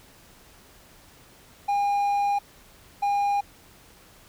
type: tone bursts at uneven times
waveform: triangle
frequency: 810 Hz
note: G#5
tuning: 43 cents flat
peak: -19 dBFS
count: 2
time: 1.68-2.39 / 3.02-3.41 s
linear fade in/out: 10 ms
effects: pink hiss -53 dBFS RMS until 4.28 s